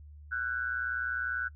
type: tone with amplitude modulation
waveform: sine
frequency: 1491 Hz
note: F#6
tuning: 13 cents sharp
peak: -26 dBFS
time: 0.31-1.49 s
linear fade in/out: 20 ms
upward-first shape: sine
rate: 120 Hz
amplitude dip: 85%
effects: noise-tail reverb RT60 0.1 s tail -24 dB re dry + added 74 Hz sine -47 dBFS peak until 1.55 s